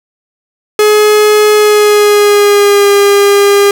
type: tone with pitch glide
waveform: 45% pulse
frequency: 422.6 to 403.5 Hz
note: G#4 to G#4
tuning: +30 to -50 cents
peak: -4 dBFS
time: 0.79-3.71 s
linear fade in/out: 2 ms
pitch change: -80 cents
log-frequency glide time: 1.55-2.89 s
effects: none